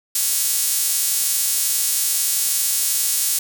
sawtooth tone with high-pass filter, 277.6 Hz, C#4, 3 cents sharp, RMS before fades -20 dBFS, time 0.15-3.39 s, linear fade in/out 5 ms, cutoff 8300 Hz, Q 0.91, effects none

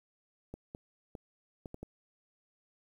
clicks, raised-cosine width 2 ms, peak -29 dBFS, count 6, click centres 0.54 / 0.749 / 1.152 / 1.658 / 1.744 / 1.83 s, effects 10-bit

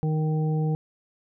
harmonic tone, 155.56 Hz, D#3, in tune, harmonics 1 / 2 / 3 / 5, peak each -22 / -36 / -33 / -38 dBFS, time 0.03-0.75 s, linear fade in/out 0 ms, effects none

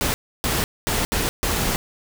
pink noise bursts at uneven times, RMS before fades -22 dBFS, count 5, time 0.01-0.14 / 0.44-0.64 / 0.87-1.05 / 1.12-1.29 / 1.43-1.76 s, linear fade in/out 0 ms, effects none

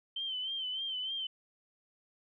sine tone with vibrato, 3095 Hz, G7, 23 cents flat, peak -34 dBFS, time 0.16-1.27 s, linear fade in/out 5 ms, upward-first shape sine, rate 3.3 Hz, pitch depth 60 cents each way, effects none

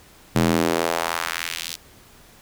square tone with high-pass filter sweep, 41.7 Hz, E1, 21 cents sharp, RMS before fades -23 dBFS, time 0.35-1.76 s, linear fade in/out 10 ms, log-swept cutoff 150 to 4300 Hz, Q 1.3, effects pink hiss -50 dBFS RMS until 2.41 s

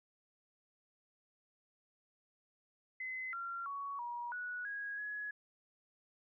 sine tone with pitch steps, 2040 / 1376 / 1120 / 956 / 1469 / 1651 / 1684 Hz, C7 / F6 / C#6 / A#5 / F#6 / G#6 / G#6, -44 / -26 / +18 / +43 / -13 / -11 / +24 cents, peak -39 dBFS, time 3-5.31 s, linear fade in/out 5 ms, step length 330 ms, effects none

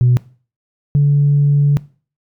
sine tone pair in turn, 123.6 / 143.75 Hz, B2 / D3, +2 / -37 cents, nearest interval minor third, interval 261 cents, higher second, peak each -7 dBFS, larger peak neither, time 0.01-0.17 / 0.95-1.77 s, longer second, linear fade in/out 0 ms, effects noise-tail reverb RT60 0.4 s tail -21 dB re dry + tanh soft clip ceiling -5 dBFS

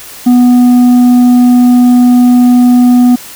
sine tone with tanh clipping, 246.2 Hz, B3, 5 cents flat, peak -3 dBFS, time 0.26-3.16 s, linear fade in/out 10 ms, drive 5 dB, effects white hiss -29 dBFS RMS until 3.35 s

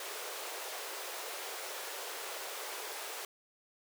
pink high-pass noise, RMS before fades -42 dBFS, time 0-3.25 s, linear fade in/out 2 ms, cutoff 390 Hz, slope 48 dB/octave, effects none

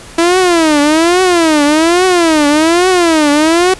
sawtooth tone with vibrato, 328.5 Hz, E4, 6 cents flat, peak -3 dBFS, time 0.18-3.74 s, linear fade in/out 5 ms, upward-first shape triangle, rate 1.2 Hz, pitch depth 240 cents each way, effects pink hiss -33 dBFS RMS until 3.79 s + resampled to 24000 Hz

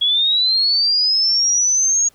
sine linear sweep, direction up, 3321 to 6645 Hz, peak -13 dBFS, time 0.01-2.09 s, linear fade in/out 10 ms, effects pink hiss -55 dBFS RMS until 2.14 s

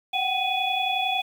sine tone cluster, 739 / 770 / 2488 / 3406 Hz, F#5 / G5 / D#7 / G#7, -2 / -31 / -1 / +43 cents, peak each -28 dBFS, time 0.13-1.22 s, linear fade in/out 10 ms, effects 8-bit

